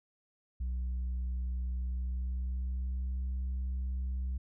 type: tone with pitch glide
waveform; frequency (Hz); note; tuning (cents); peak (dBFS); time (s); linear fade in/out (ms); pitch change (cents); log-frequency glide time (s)
sine; 62.2 to 64.02; B1 to C2; +13 to -37; -29; 0.6-4.38; 10; +50; 1.78-3.24
effects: tanh soft clip ceiling -31 dBFS